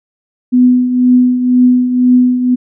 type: tone with tremolo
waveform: sine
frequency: 249.6 Hz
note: B3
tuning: 19 cents sharp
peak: -3 dBFS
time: 0.52-2.56 s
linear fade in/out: 20 ms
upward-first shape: triangle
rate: 2 Hz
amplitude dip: 65%
effects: none